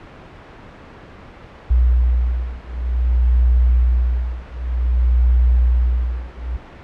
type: beating tone pair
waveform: sine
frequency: 60.6 / 61.14 Hz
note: B1 / B1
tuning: -32 / -17 cents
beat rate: 0.54 Hz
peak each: -16 dBFS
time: 1.7-6.57 s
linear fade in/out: 10 ms
effects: pink hiss -39 dBFS RMS until 6.83 s + low-pass 2000 Hz 12 dB/octave